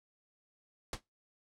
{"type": "noise with exponential decay", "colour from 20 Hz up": "pink", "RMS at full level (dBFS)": -32, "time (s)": [0.93, 1.01], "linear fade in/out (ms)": 2, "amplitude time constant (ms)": 16, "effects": ["noise-tail reverb RT60 0.2 s tail -22 dB re dry", "low-pass 8000 Hz 12 dB/octave"]}